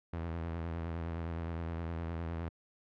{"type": "tone with vibrato", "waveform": "sawtooth", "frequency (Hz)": 83.2, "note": "E2", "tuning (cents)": 17, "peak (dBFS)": -32, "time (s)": [0.13, 2.49], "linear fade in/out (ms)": 5, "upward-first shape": "sine", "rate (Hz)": 9.7, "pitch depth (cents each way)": 49, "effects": ["low-pass 2000 Hz 12 dB/octave"]}